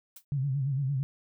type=noise with exponential decay; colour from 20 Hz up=blue; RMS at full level=-41 dBFS; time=0.16-0.25 s; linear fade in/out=5 ms; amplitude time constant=18 ms
type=tone with vibrato; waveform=sine; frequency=136.8 Hz; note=C#3; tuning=23 cents flat; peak=-26 dBFS; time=0.32-1.03 s; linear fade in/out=0 ms; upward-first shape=sine; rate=8.8 Hz; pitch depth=100 cents each way
effects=none